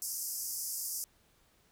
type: band-pass noise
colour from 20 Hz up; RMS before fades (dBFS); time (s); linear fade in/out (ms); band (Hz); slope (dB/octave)
white; -38; 0.02-1.04; 0; 4900 to 15000; 96
effects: pink hiss -68 dBFS RMS until 1.71 s